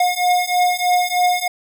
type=beating tone pair; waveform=square; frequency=717 / 720.2 Hz; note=F5 / F#5; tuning=+45 / -47 cents; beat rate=3.2 Hz; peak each=-19 / -18 dBFS; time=0-1.48 s; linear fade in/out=5 ms; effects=none